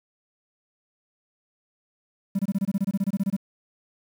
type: tone bursts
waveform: triangle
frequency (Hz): 196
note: G3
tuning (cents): 0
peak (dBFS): -17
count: 16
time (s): 2.35-3.366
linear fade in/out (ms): 10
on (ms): 41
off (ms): 24
effects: tanh soft clip ceiling -15 dBFS + 8-bit